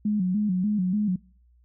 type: tone with vibrato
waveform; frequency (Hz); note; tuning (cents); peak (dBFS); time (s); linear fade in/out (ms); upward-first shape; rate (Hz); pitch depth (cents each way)
sine; 196; G3; 0; -21; 0.05-1.16; 5; square; 3.4; 120
effects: noise-tail reverb RT60 0.5 s tail -26 dB re dry + added 60 Hz sine -56 dBFS peak until 1.64 s